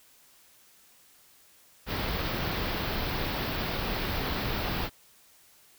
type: band-stop noise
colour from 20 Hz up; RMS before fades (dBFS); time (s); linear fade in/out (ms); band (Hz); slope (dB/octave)
pink; -31; 1.86-4.9; 50; 5000 to 14000; 48
effects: white hiss -59 dBFS RMS until 5.78 s